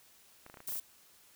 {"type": "clicks", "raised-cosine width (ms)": 0.5, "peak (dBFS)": -35, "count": 8, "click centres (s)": [0.464, 0.499, 0.542, 0.572, 0.604, 0.689, 0.723, 0.755]}
{"type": "noise", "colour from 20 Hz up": "violet", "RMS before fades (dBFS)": -38, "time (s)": [0.67, 0.8], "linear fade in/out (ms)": 5}
{"effects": ["white hiss -62 dBFS RMS until 1.35 s"]}